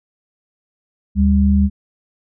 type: tone pair together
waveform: sine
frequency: 74.73 / 199.5 Hz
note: D2 / G3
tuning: +31 / +31 cents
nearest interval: octave + perfect fourth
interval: 1700 cents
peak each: -13 dBFS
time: 1.15-1.7 s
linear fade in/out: 50 ms
effects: none